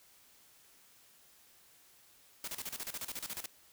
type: noise with tremolo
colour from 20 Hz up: white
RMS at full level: -40 dBFS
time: 2.44-3.46 s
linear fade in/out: 2 ms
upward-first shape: square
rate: 14 Hz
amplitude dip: 80%
effects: white hiss -63 dBFS RMS until 3.72 s